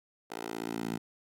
10% pulse tone with high-pass filter sweep, 56.5 Hz, A1, 47 cents sharp, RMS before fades -37 dBFS, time 0.3-0.98 s, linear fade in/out 10 ms, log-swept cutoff 520 to 190 Hz, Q 1.5, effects AAC 64 kbps

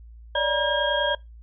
sine tone cluster, 569 / 599 / 955 / 1616 / 3255 Hz, C#5 / D5 / A#5 / G#6 / G#7, +45 / +34 / +42 / -48 / -36 cents, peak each -27 dBFS, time 0.35-1.15 s, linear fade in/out 5 ms, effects noise-tail reverb RT60 0.2 s tail -23 dB re dry + added 57 Hz sine -42 dBFS peak until 1.42 s

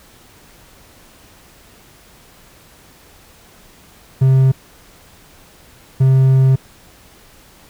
triangle tone pair in turn, 132.4 / 132.4 Hz, C3 / C3, +21 / +21 cents, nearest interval unison, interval 0 cents, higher neither, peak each -6 dBFS, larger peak neither, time 4.21-4.52 / 6-6.56 s, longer second, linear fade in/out 10 ms, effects pink hiss -46 dBFS RMS until 7.69 s

